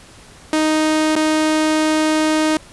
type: tone with dropouts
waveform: sawtooth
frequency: 311.1 Hz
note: D#4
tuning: in tune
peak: -10 dBFS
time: 0.53-2.57 s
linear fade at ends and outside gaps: 1 ms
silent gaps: 1.155-1.162 s
effects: pink hiss -43 dBFS RMS until 2.72 s + resampled to 24000 Hz